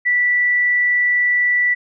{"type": "tone", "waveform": "sine", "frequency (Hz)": 1964, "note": "B6", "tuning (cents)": -10, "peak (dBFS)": -13, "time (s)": [0.05, 1.75], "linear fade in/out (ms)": 20, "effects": []}